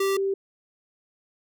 square / sine tone pair in turn, 390.7 / 390.7 Hz, G4 / G4, -6 / -6 cents, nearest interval unison, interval 0 cents, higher neither, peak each -22 dBFS, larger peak neither, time 0-0.17 / 0.17-0.34 s, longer neither, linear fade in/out 5 ms, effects none

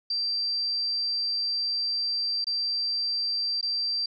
sine tone with dropouts, 4699 Hz, D8, in tune, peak -25 dBFS, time 0.1-4.06 s, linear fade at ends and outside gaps 5 ms, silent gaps 2.444-2.468 / 3.612-3.627 s, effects none

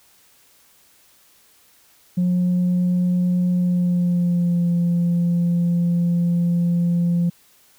sine tone with pitch glide, 179.1 to 172.7 Hz, F3 to F3, +44 to -19 cents, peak -14 dBFS, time 2.17-7.3 s, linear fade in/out 10 ms, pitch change -63 cents, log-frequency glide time 3.53-4.7 s, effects tanh soft clip ceiling -14 dBFS + white hiss -55 dBFS RMS until 7.78 s

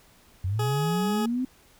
sine linear sweep, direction up, 87.31 to 261.6 Hz, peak -24 dBFS, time 0.44-1.45 s, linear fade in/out 5 ms
20% pulse tone, 420 Hz, G#4, 19 cents sharp, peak -23 dBFS, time 0.59-1.26 s, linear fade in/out 5 ms
effects pink hiss -57 dBFS RMS until 1.79 s

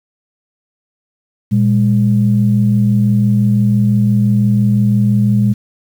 sine tone pair together, 117.8 / 203.7 Hz, A#2 / G#3, +19 / -33 cents, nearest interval major sixth, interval 948 cents, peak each -11 dBFS, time 1.51-5.54 s, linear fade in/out 20 ms, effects tanh soft clip ceiling -1 dBFS + 7-bit

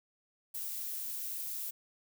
violet noise, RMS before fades -39 dBFS, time 0.54-1.71 s, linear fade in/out 10 ms, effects none

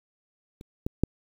clicks, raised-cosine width 3 ms, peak -30 / -15 / -8 dBFS, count 3, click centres 0.611 / 0.865 / 1.036 s, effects 8-bit

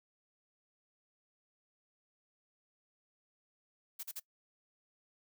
blue noise bursts, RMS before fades -42 dBFS, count 3, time 3.99-4.199 s, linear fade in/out 10 ms, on 43 ms, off 40 ms, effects noise-tail reverb RT60 0.1 s tail -21 dB re dry

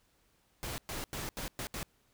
pink noise bursts at uneven times, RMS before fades -39 dBFS, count 6, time 0.63-0.78 / 0.89-1.04 / 1.13-1.29 / 1.37-1.48 / 1.59-1.67 / 1.74-1.83 s, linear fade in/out 0 ms, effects pink hiss -71 dBFS RMS until 2.13 s

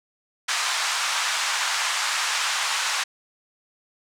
pink band-pass noise, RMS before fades -25 dBFS, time 0.48-3.04 s, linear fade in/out 10 ms, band 950 to 8100 Hz, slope 24 dB/octave, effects none

